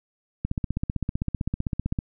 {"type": "click train", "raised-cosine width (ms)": 5, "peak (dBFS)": -13, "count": 25, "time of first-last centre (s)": [0.45, 1.988], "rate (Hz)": 15.6, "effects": []}